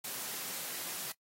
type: high-pass noise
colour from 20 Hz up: white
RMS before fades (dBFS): -40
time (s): 0.04-1.12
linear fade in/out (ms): 5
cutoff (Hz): 120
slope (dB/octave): 48
effects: noise-tail reverb RT60 0.1 s tail -23 dB re dry + AAC 48 kbps